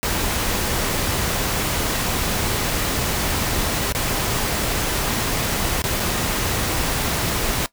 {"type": "noise with dropouts", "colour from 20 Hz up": "pink", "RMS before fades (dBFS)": -22, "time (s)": [0.03, 7.66], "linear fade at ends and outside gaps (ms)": 0, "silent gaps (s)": [[3.923, 3.949], [5.819, 5.84], [5.997, 6.001]], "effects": ["noise-tail reverb RT60 0.1 s tail -18 dB re dry"]}